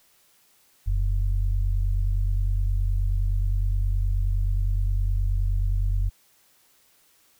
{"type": "tone pair together", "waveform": "sine", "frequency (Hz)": [43.42, 93], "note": ["F1", "F#2"], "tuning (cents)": [-9, 9], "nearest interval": "octave + minor second", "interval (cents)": 1318, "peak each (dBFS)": [-21, -27], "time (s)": [0.86, 6.1], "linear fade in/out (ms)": 20, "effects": ["white hiss -61 dBFS RMS until 7.39 s"]}